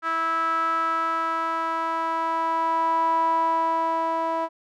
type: tone with band-pass filter sweep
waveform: sawtooth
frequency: 327.5 Hz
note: E4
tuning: 11 cents flat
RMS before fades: -24 dBFS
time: 0.02-4.49 s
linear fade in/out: 50 ms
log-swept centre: 1400 to 850 Hz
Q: 6.8
effects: none